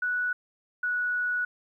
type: tone pair in turn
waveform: sine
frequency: 1475 / 1468.9 Hz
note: F#6 / F#6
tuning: -6 / -13 cents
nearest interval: unison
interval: 7 cents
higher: first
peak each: -25 dBFS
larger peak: neither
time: 0.02-0.33 / 0.83-1.45 s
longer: second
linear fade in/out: 5 ms
effects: 11-bit